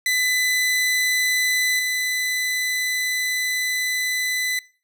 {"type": "tone with level steps", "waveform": "sawtooth", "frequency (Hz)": 2004, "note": "B6", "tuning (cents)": 25, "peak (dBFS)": [-15, -18], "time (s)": [0.06, 4.59], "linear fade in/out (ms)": 2, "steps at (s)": 1.79, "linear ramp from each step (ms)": 2, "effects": ["noise-tail reverb RT60 0.4 s tail -21 dB re dry"]}